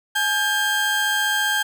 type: tone pair together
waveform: 30% pulse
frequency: 845 / 1595.1 Hz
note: G#5 / G6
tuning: +30 / +30 cents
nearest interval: major seventh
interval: 1100 cents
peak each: -23 / -17 dBFS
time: 0.15-1.63 s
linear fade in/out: 10 ms
effects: none